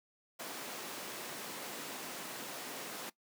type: high-pass noise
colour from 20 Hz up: pink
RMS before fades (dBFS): -44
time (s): 0.39-3.1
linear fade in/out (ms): 10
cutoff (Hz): 240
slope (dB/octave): 12
effects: noise-tail reverb RT60 0.1 s tail -19 dB re dry + high-pass 150 Hz 12 dB/octave